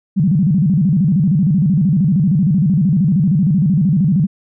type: tone with vibrato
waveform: sine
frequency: 170.1 Hz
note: F3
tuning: 45 cents flat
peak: -10 dBFS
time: 0.16-4.27 s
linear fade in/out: 20 ms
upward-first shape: square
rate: 13 Hz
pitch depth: 240 cents each way
effects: none